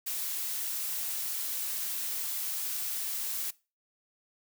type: noise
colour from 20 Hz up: blue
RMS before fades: -34 dBFS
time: 0.06-3.51 s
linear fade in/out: 10 ms
effects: noise-tail reverb RT60 0.3 s tail -21 dB re dry